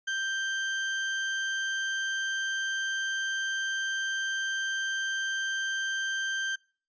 35% pulse tone, 1570 Hz, G6, 2 cents sharp, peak -27 dBFS, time 0.07-6.56 s, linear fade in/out 10 ms, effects noise-tail reverb RT60 0.4 s tail -25 dB re dry + resampled to 16000 Hz

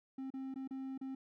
triangle tone with dropouts, 265.8 Hz, C4, 27 cents sharp, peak -38 dBFS, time 0.18-1.15 s, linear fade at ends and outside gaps 5 ms, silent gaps 0.304-0.338 / 0.542-0.558 / 0.676-0.708 / 0.978-1.012 s, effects none

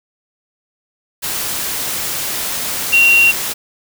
sine tone in noise, 2750 Hz, F7, 27 cents flat, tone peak -7 dBFS, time 2.92-3.32 s, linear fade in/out 20 ms, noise white, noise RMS -21 dBFS, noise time 1.22-3.54 s, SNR +11 dB, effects none

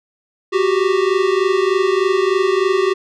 square tone pair together, 370 / 393.3 Hz, F#4 / G4, 0 / +6 cents, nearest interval minor second, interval 106 cents, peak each -17 dBFS, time 0.52-2.94 s, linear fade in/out 20 ms, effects low-pass 4000 Hz 12 dB/octave

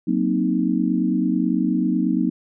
sine chord, C half-diminished seventh, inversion second, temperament equal, 185 / 233.1 / 261.6 / 311.1 Hz, Gb3 / Bb3 / C4 / Eb4, 0 / 0 / 0 / 0 cents, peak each -23 dBFS, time 0.07-2.3 s, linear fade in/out 10 ms, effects none

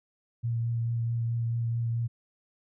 sine tone with vibrato, 116.54 Hz, A#2, in tune, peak -26 dBFS, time 0.43-2.08 s, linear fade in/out 20 ms, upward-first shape triangle, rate 4.6 Hz, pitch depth 17 cents each way, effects none

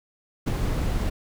brown noise with ADSR envelope, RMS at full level -20 dBFS, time 0.46-1.1 s, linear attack 23 ms, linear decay 4 ms, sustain -5 dB, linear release 12 ms, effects none

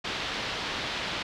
white low-pass noise, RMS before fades -33 dBFS, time 0.04-1.23 s, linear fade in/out 10 ms, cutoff 4100 Hz, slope 24 dB/octave, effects none

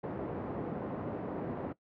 white band-pass noise, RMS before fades -38 dBFS, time 0.03-1.73 s, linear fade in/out 10 ms, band 110 to 470 Hz, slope 12 dB/octave, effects noise-tail reverb RT60 0.1 s tail -18 dB re dry + low-pass 2000 Hz 12 dB/octave

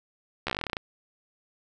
slowing click train, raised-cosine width 0.3 ms, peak -13 dBFS, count 14, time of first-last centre 0.47-0.768 s, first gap 13 ms, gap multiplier 1.09, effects none

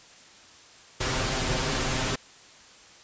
pink noise with comb filter, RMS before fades -27 dBFS, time 1-2.16 s, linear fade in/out 10 ms, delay 7.7 ms, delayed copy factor +0.6, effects white hiss -51 dBFS RMS until 3.03 s + resampled to 16000 Hz

